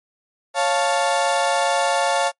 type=chord; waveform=35% pulse; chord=Db augmented; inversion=none; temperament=equal; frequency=554.4 / 698.5 / 880 Hz; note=Db5 / F5 / A5; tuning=0 / 0 / 0 cents; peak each=-20 dBFS; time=0.54-2.32 s; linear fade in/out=50 ms; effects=noise-tail reverb RT60 0.1 s tail -25 dB re dry + MP3 48 kbps